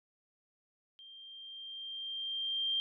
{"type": "tone with level ramp", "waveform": "sine", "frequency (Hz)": 3176, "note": "G7", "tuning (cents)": 22, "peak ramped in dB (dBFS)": [-51, -29], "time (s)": [0.99, 2.8], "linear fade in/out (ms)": 0, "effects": []}